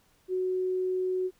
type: tone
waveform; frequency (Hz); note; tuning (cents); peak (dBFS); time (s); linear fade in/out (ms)
sine; 370; F#4; 0; -26; 0.28-1.31; 50
effects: pink hiss -66 dBFS RMS until 1.39 s